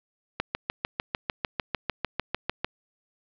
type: click train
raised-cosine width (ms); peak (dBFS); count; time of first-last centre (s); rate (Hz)
0.3; -9; 16; 0.4-2.646; 6.68
effects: low-pass 4000 Hz 12 dB/octave